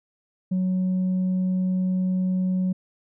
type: tone with tanh clipping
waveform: sine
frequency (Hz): 185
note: F#3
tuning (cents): 0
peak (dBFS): -21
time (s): 0.51-2.73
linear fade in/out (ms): 10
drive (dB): 1
effects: none